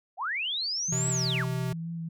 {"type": "linear two-way sweep", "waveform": "sine", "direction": "up then down", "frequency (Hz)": [637, 7902, 650], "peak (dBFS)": -28, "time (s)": [0.17, 1.46], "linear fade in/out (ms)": 50, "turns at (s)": 1.09}
{"type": "tone with vibrato", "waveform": "sine", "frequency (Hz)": 166.2, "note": "E3", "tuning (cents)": 15, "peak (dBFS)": -32, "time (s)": [0.88, 2.09], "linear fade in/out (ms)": 10, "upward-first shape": "sine", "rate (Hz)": 4.1, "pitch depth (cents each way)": 19}
{"type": "tone", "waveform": "square", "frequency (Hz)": 128.1, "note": "C3", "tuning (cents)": -36, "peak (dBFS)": -30, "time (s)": [0.92, 1.73], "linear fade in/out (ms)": 5}
{"effects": []}